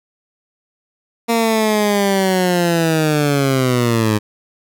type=linear sweep; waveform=15% pulse; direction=down; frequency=233.1 to 104.7 Hz; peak=-7 dBFS; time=1.28-4.19 s; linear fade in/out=20 ms; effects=none